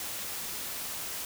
white noise, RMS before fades -37 dBFS, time 0-1.25 s, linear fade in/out 2 ms, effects none

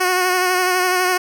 10% pulse tone with vibrato, 365.5 Hz, F#4, 21 cents flat, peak -7 dBFS, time 0-1.18 s, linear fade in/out 10 ms, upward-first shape sine, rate 12 Hz, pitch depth 28 cents each way, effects none

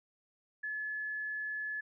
sine tone, 1715 Hz, A6, 45 cents flat, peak -35 dBFS, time 0.63-1.81 s, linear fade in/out 10 ms, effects none

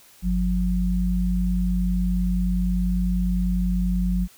sine tone pair together, 50.03 / 180.2 Hz, G1 / F#3, +36 / -45 cents, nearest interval octave + minor seventh, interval 2219 cents, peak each -22 dBFS, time 0.22-4.28 s, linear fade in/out 50 ms, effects white hiss -52 dBFS RMS until 4.37 s

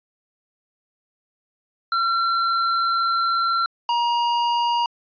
square tone pair in turn, 1361 / 947.8 Hz, F6 / A#5, -45 / +28 cents, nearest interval tritone, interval 627 cents, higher first, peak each -19 dBFS, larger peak neither, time 1.92-3.66 / 3.89-4.86 s, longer first, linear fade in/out 2 ms, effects resampled to 11025 Hz

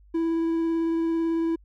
triangle tone with vibrato, 329.6 Hz, E4, in tune, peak -20 dBFS, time 0.14-1.56 s, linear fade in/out 10 ms, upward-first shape sine, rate 18 Hz, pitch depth 10 cents each way, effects added 50 Hz sine -51 dBFS peak until 1.64 s

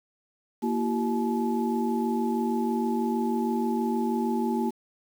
sine tone cluster, 234.2 / 337 / 383.3 / 857 Hz, A#3 / E4 / G4 / A5, +8 / +38 / -39 / -46 cents, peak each -26 / -32 / -31 / -32 dBFS, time 0.62-4.71 s, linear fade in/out 20 ms, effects 8-bit

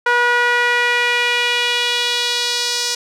sawtooth tone with band-pass filter sweep, 483.6 Hz, B4, 36 cents flat, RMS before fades -17 dBFS, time 0.06-2.95 s, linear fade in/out 5 ms, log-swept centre 1400 to 5300 Hz, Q 2, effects none

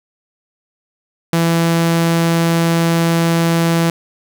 sawtooth tone, 166.9 Hz, E3, 22 cents sharp, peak -8 dBFS, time 1.33-3.9 s, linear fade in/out 2 ms, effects 8-bit

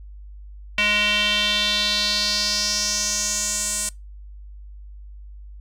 square tone with band-pass filter sweep, 208.3 Hz, G#3, 5 cents sharp, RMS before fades -22 dBFS, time 0.78-3.89 s, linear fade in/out 2 ms, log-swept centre 2600 to 8300 Hz, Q 3.9, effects noise-tail reverb RT60 0.2 s tail -23 dB re dry + added 50 Hz sine -37 dBFS peak until 5.6 s

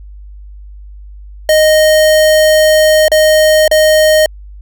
square tone with dropouts, 620 Hz, D#5, 6 cents flat, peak -6 dBFS, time 1.49-4.26 s, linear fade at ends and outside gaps 2 ms, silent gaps 3.082-3.117 / 3.679-3.713 s, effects added 50 Hz sine -29 dBFS peak until 4.61 s

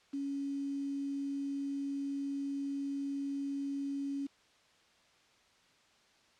sine tone with quantisation, 278.7 Hz, C#4, 9 cents sharp, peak -34 dBFS, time 0.13-4.27 s, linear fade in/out 10 ms, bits 9, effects white hiss -66 dBFS RMS until 6.39 s + low-pass 5000 Hz 12 dB/octave

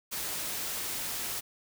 white noise, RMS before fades -35 dBFS, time 0.11-1.41 s, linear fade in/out 20 ms, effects none

